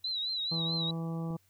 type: tone with vibrato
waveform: sine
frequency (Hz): 3951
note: B7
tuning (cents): 0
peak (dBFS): -31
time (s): 0.04-0.91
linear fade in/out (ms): 5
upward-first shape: triangle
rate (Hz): 4.6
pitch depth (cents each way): 99
type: harmonic tone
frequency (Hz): 164.81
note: E3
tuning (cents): 0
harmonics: 1 / 2 / 3 / 4 / 5 / 6 / 7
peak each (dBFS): -33 / -43 / -45 / -51 / -49 / -55 / -51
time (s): 0.51-1.37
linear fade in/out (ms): 10
type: click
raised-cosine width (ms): 2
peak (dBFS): -36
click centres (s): 1.306
effects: added 95 Hz sine -70 dBFS peak until 1.49 s + white hiss -70 dBFS RMS until 1.49 s